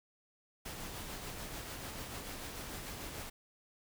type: noise with tremolo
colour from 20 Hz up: pink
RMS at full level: -43 dBFS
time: 0.65-3.3 s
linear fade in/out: 10 ms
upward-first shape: sine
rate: 6.8 Hz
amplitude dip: 30%
effects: none